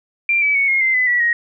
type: tone with pitch steps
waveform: sine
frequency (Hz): 2371 / 2294 / 2220 / 2148 / 2078 / 2011 / 1946 / 1883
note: D7 / D7 / C#7 / C7 / C7 / B6 / B6 / A#6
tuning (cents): +16 / -41 / +2 / +45 / -12 / +31 / -26 / +17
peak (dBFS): -13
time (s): 0.29-1.33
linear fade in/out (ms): 2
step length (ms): 130
effects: none